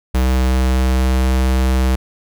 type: tone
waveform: square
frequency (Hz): 64.3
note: C2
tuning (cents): -30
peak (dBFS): -13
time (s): 0.14-1.96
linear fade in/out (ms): 10
effects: none